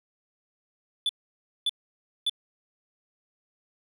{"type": "tone bursts", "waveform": "triangle", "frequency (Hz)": 3478, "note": "A7", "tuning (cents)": -21, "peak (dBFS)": -21, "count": 3, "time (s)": [1.06, 2.296], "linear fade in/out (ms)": 2, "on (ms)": 32, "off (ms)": 570, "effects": []}